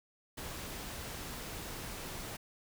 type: noise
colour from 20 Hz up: pink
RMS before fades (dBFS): -43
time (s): 0.37-2.37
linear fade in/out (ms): 10
effects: none